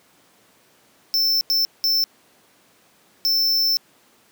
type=tone bursts at uneven times; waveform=square; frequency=5330 Hz; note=E8; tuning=18 cents sharp; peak=-17 dBFS; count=4; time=1.14-1.41 / 1.5-1.65 / 1.84-2.04 / 3.25-3.77 s; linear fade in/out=0 ms; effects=pink hiss -56 dBFS RMS until 4.31 s + high-pass 200 Hz 12 dB/octave